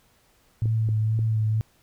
sine tone with vibrato, 110 Hz, A2, in tune, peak -20 dBFS, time 0.62-1.61 s, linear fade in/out 0 ms, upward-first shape sine, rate 2.1 Hz, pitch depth 25 cents each way
clicks, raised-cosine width 3 ms, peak -22 dBFS, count 3, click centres 0.657 / 0.889 / 1.191 s
effects pink hiss -62 dBFS RMS until 1.82 s

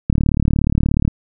click train, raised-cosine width 5 ms, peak -3 dBFS, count 37, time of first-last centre 0.1-1.078 s, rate 36.8 Hz, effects none

